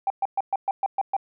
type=tone bursts; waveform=sine; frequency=784 Hz; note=G5; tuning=in tune; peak=-19 dBFS; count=8; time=0.07-1.166 s; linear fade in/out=2 ms; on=32 ms; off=120 ms; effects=tanh soft clip ceiling -15 dBFS